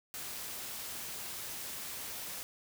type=noise; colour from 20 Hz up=white; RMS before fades=-42 dBFS; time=0.14-2.43 s; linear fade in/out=0 ms; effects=none